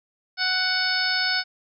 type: harmonic tone with a mistuned harmonic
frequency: 742 Hz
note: F#5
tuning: 5 cents sharp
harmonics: 1 / 2 / 3 / 4 / 5 / 6 / 7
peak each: -33 / -25 / -30 / -36 / -33 / -27 / -27 dBFS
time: 0.37-1.44 s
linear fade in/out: 50 ms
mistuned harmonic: 5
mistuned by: -21 cents
effects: none